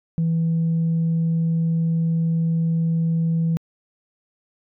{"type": "tone", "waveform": "sine", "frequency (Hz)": 164.5, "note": "E3", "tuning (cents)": -3, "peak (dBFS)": -16, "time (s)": [0.18, 3.57], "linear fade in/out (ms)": 0, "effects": ["tanh soft clip ceiling -15 dBFS"]}